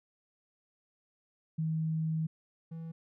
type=tone pair in turn; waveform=sine / triangle; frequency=159.3 / 163.59 Hz; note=D#3 / E3; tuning=+41 / -13 cents; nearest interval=unison; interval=46 cents; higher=second; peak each=-29 / -37 dBFS; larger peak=first; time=1.58-2.27 / 2.71-2.92 s; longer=first; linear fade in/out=10 ms; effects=none